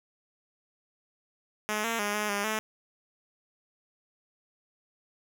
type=tone with pitch steps; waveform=5% pulse; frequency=212.4 / 229.1 / 205.9 / 210.7 / 202.5 / 217.2 Hz; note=G#3 / A#3 / G#3 / G#3 / G#3 / A3; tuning=+39 / -30 / -15 / +25 / -43 / -22 cents; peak=-17 dBFS; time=1.69-2.59 s; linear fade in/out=0 ms; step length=150 ms; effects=none